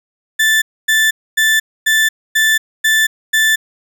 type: tone bursts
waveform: 35% pulse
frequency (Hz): 1760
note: A6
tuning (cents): 0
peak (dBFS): -8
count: 7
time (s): 0.39-3.56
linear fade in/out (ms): 10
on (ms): 230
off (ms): 260
effects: none